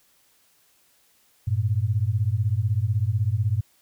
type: beating tone pair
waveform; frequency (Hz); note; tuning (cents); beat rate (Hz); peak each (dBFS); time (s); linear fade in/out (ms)
sine; 98 / 114; G2 / A#2; 0 / -38; 16; -23; 1.47-3.61; 10
effects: white hiss -62 dBFS RMS until 3.81 s